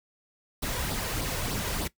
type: noise with flanger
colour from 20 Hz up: pink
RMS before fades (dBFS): -31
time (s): 0.62-1.88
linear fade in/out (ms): 10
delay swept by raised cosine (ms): 0.21 to 2.11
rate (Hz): 3.3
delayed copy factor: +0.5
effects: noise-tail reverb RT60 0.1 s tail -18 dB re dry